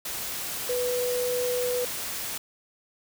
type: tone in noise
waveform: sine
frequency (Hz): 493.9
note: B4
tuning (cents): 0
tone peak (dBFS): -25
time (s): 0.69-1.85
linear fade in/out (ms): 5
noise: white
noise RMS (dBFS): -33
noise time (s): 0.05-2.38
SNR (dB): +5
effects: none